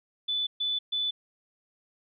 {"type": "tone bursts", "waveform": "sine", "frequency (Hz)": 3487, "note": "A7", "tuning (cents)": -16, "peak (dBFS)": -26, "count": 3, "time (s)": [0.28, 1.11], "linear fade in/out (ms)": 10, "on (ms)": 190, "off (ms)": 130, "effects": []}